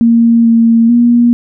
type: tone with pitch steps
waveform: sine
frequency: 231.9 / 229.5 / 238.5 Hz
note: A#3 / A#3 / A#3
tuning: -9 / -27 / +40 cents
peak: -4 dBFS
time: 0.01-1.33 s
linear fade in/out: 0 ms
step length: 440 ms
effects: none